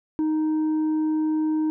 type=tone with tanh clipping; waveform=triangle; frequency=311.1 Hz; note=D#4; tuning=in tune; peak=-21 dBFS; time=0.19-1.7 s; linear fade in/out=0 ms; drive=8 dB; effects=none